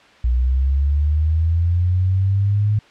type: linear sweep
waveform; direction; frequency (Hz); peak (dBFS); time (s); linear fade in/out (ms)
sine; up; 59.3 to 106.5; -14; 0.24-2.79; 5
effects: white hiss -48 dBFS RMS until 2.9 s + low-pass 3000 Hz 12 dB/octave